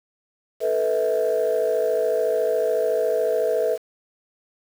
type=chord; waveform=sine; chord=A suspended second; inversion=none; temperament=equal with one note detuned; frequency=440 / 493.9 / 644.6 Hz; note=A4 / B4 / E5; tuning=0 / 0 / -39 cents; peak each=-22 dBFS; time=0.6-3.78 s; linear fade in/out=50 ms; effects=tanh soft clip ceiling -13 dBFS + 7-bit